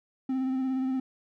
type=tone with vibrato; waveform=triangle; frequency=261.6 Hz; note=C4; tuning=in tune; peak=-24 dBFS; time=0.29-1 s; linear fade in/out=5 ms; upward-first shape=sine; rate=17 Hz; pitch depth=25 cents each way; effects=none